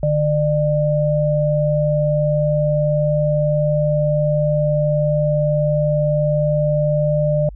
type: tone pair together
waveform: sine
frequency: 149.75 / 599 Hz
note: D3 / D5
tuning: +34 / +34 cents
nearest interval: 2 octaves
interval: 2400 cents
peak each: -17 dBFS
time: 0.03-7.49 s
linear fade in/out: 2 ms
effects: added 50 Hz sine -32 dBFS peak until 7.55 s